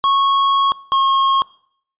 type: tone pair in turn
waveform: square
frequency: 1100 / 1083 Hz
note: C#6 / C#6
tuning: -14 / -41 cents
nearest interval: unison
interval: 27 cents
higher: first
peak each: -13 dBFS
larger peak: neither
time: 0.04-0.72 / 0.92-1.42 s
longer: first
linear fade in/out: 0 ms
effects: noise-tail reverb RT60 0.6 s tail -21 dB re dry + resampled to 8000 Hz